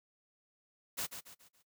white noise with echo, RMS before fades -37 dBFS, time 0.97-1.07 s, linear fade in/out 20 ms, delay 140 ms, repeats 4, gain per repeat -8 dB, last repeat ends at 1.63 s, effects noise-tail reverb RT60 0.1 s tail -18 dB re dry

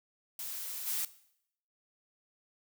blue noise with level steps, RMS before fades -40 / -34 dBFS, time 0.39-1.05 s, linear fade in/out 2 ms, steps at 0.86 s, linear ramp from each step 20 ms, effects noise-tail reverb RT60 0.7 s tail -17 dB re dry

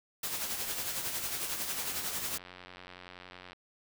white noise with tremolo, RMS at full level -34 dBFS, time 0.23-2.38 s, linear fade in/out 5 ms, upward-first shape sine, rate 11 Hz, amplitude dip 45%
click train, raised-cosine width 0.3 ms, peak -31 dBFS, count 168, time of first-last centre 1.69-3.531 s, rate 90.7 Hz
effects none

